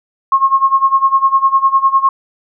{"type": "tone with tremolo", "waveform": "sine", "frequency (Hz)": 1080, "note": "C#6", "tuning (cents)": -45, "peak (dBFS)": -5, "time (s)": [0.32, 2.09], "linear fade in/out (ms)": 2, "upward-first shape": "sine", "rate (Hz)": 9.9, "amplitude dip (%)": 85, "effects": []}